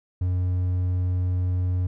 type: tone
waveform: triangle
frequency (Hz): 90.6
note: F#2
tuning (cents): -36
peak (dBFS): -19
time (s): 0.21-1.87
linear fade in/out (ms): 5
effects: none